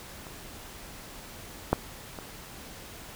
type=clicks; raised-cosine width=1 ms; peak=-30 / -7 / -24 dBFS; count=3; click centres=0.268 / 1.73 / 2.188 s; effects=pink hiss -45 dBFS RMS until 3.15 s